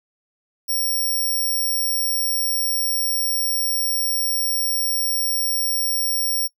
5% pulse tone, 5550 Hz, F8, 12 cents flat, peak -14 dBFS, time 0.68-6.48 s, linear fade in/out 20 ms, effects noise-tail reverb RT60 0.1 s tail -22 dB re dry

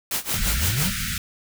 white noise with tremolo, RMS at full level -24 dBFS, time 0.11-0.89 s, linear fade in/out 2 ms, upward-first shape sine, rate 5.9 Hz, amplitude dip 90%
pink band-stop noise, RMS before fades -27 dBFS, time 0.34-1.18 s, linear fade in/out 2 ms, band 230 to 1300 Hz, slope 96 dB/octave
triangle exponential sweep, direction up, 32.94 to 212.7 Hz, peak -22 dBFS, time 0.39-0.91 s, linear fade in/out 20 ms
effects none

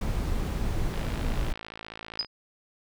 brown noise, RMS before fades -28 dBFS, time 0.01-1.53 s, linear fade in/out 5 ms
click train, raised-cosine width 0.3 ms, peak -23 dBFS, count 73, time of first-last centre 0.94-2.247 s, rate 55.1 Hz
sine tone with exponential decay, 4978 Hz, D#8, in tune, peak -20 dBFS, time 2.19-2.27 s, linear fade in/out 5 ms, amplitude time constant 17 ms
effects none

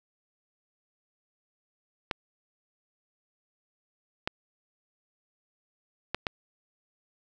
clicks, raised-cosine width 0.3 ms, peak -12 dBFS, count 4, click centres 2.112 / 4.275 / 6.146 / 6.268 s, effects none

